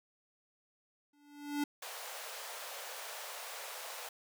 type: tone with exponential growth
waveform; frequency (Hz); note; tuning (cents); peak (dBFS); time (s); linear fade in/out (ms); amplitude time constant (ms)
square; 290.3; D4; -20; -30; 1.13-1.64; 5; 110
type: high-pass noise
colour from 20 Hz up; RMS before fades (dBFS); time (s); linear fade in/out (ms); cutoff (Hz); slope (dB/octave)
pink; -45; 1.82-4.09; 5; 490; 48
effects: none